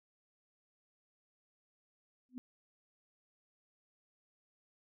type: tone with exponential growth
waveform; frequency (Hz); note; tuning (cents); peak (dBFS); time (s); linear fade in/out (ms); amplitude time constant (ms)
sine; 251.5; B3; +32; -37; 2.29-2.38; 0; 18
effects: none